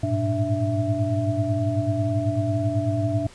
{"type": "tone cluster", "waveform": "sine", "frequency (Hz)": [100.2, 108.2, 118.4, 293.3, 662], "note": ["G2", "A2", "A#2", "D4", "E5"], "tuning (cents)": [38, -29, 27, -2, 7], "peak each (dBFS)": -27, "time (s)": [0.03, 3.27], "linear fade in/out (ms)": 5, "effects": ["pink hiss -48 dBFS RMS until 3.34 s", "resampled to 22050 Hz"]}